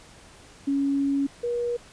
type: tone pair in turn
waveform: sine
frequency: 278.3 / 479.3 Hz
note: C#4 / A#4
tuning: +7 / +48 cents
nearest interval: major sixth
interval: 941 cents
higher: second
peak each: -21 / -24 dBFS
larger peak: first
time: 0.67-1.27 / 1.43-1.77 s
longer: first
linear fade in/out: 10 ms
effects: pink hiss -50 dBFS RMS until 1.92 s + resampled to 22050 Hz